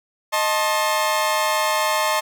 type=chord; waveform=sawtooth; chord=A diminished; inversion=second; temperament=equal with one note detuned; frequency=622.3 / 880 / 1067.9 Hz; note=Eb5 / A5 / C6; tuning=0 / 0 / +35 cents; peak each=-19 dBFS; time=0.32-2.21 s; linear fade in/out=20 ms; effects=none